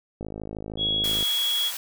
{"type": "click train", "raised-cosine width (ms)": 2, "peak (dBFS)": -21, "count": 55, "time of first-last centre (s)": [0.21, 1.227], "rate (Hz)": 53.1}
{"type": "tone", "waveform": "sine", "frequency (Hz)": 3335, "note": "G#7", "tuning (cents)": 7, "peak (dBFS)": -22, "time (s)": [0.77, 1.72], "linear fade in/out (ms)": 50}
{"type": "high-pass noise", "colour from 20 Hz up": "white", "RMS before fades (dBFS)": -33, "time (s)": [1.04, 1.77], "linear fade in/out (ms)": 2, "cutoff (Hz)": 740, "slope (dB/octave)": 12}
{"effects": []}